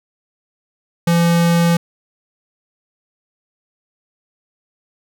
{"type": "tone", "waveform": "square", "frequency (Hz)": 170, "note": "F3", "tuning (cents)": -46, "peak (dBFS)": -12, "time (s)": [1.07, 1.77], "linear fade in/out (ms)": 5, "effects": []}